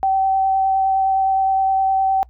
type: tone with vibrato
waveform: sine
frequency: 770 Hz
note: G5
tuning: 31 cents flat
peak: -14 dBFS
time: 0.03-2.23 s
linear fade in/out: 0 ms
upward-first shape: sine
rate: 9.7 Hz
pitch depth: 10 cents each way
effects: noise-tail reverb RT60 0.1 s tail -25 dB re dry + added 60 Hz sine -43 dBFS peak until 2.29 s